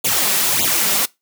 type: noise with flanger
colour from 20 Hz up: white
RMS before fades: -17 dBFS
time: 0.04-1.06 s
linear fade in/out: 10 ms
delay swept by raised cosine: 0.28 to 5.28 ms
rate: 1.7 Hz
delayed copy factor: +0.9
effects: noise-tail reverb RT60 0.2 s tail -22 dB re dry + high-pass 100 Hz 12 dB/octave